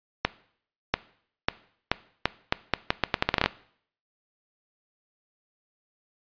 accelerating click train, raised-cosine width 0.3 ms, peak -4 dBFS, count 17, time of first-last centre 0.25-3.46 s, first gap 690 ms, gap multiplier 0.79, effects noise-tail reverb RT60 0.6 s tail -19 dB re dry + resampled to 11025 Hz

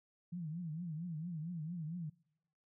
sine tone with vibrato, 164.81 Hz, E3, in tune, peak -39 dBFS, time 0.32-2.1 s, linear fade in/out 10 ms, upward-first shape triangle, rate 4.4 Hz, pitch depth 180 cents each way, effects noise-tail reverb RT60 0.9 s tail -26 dB re dry

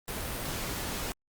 pink noise, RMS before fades -35 dBFS, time 0.08-1.12 s, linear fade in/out 0 ms, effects Opus 32 kbps

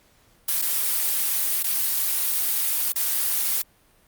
blue noise with dropouts, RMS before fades -23 dBFS, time 0.48-3.62 s, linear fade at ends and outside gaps 5 ms, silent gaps 0.617-0.622 / 1.628-1.64 / 2.923-2.958 s, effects pink hiss -59 dBFS RMS until 4.07 s + Opus 48 kbps

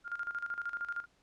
sine tone with tremolo, 1406 Hz, F6, 11 cents sharp, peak -33 dBFS, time 0.04-1.06 s, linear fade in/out 50 ms, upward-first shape square, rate 13 Hz, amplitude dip 75%, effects pink hiss -70 dBFS RMS until 1.22 s + low-pass 7000 Hz 12 dB/octave

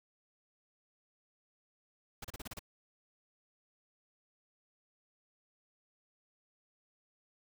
pink noise bursts, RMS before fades -44 dBFS, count 7, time 2.22-2.593 s, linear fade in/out 5 ms, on 25 ms, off 33 ms, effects none

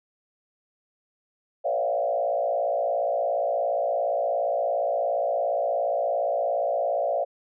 sine tone with frequency modulation, 622.3 Hz, D#5, in tune, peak -22 dBFS, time 1.64-7.25 s, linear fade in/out 20 ms, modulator 57.2 Hz, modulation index 1.8, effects none

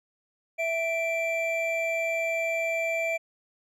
triangle tone pair together, 659.3 / 2349 Hz, E5 / D7, 0 / 0 cents, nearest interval octave + minor seventh, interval 2200 cents, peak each -26 / -27 dBFS, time 0.58-3.18 s, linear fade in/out 20 ms, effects none

